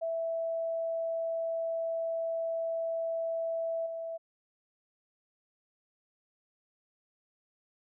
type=tone with level steps; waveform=sine; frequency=659.3 Hz; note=E5; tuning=in tune; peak=-30 / -35 dBFS; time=0.01-4.18 s; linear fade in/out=20 ms; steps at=3.86 s; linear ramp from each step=5 ms; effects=none